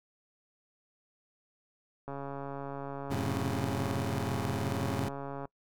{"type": "click train", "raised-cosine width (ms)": 1, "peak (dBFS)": -26, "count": 470, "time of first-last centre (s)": [2.08, 5.454], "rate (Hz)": 139}
{"type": "chord", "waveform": "20% pulse", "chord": "F# diminished", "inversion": "none", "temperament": "just", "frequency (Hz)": [92.5, 111, 133.2], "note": ["F#2", "A2", "C3"], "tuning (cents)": [0, 16, 31], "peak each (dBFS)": -31, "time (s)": [3.1, 5.09], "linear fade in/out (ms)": 10}
{"effects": ["noise-tail reverb RT60 0.1 s tail -24 dB re dry"]}